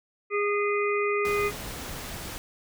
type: harmonic tone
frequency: 410.4 Hz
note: G#4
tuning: 21 cents flat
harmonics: 1 / 3 / 5 / 6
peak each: -25 / -30 / -32 / -33 dBFS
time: 0.3-1.52 s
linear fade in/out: 50 ms
type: noise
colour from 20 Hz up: pink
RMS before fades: -37 dBFS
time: 1.25-2.38 s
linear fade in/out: 0 ms
effects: none